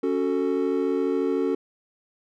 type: chord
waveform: triangle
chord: F# minor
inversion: second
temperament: just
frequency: 277.5 / 370 / 444 Hz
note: C#4 / F#4 / A4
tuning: +2 / 0 / +16 cents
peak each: -24 dBFS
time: 0.03-1.55 s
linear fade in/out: 5 ms
effects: none